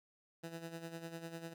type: tone with tremolo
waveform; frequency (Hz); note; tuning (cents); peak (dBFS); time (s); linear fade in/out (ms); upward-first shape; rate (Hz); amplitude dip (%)
15% pulse; 166; E3; +12; -36; 0.43-1.54; 10; sine; 10; 65
effects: none